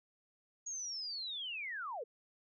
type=linear sweep; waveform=sine; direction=down; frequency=6700 to 415.3 Hz; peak=-39 dBFS; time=0.66-2.04 s; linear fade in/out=10 ms; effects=none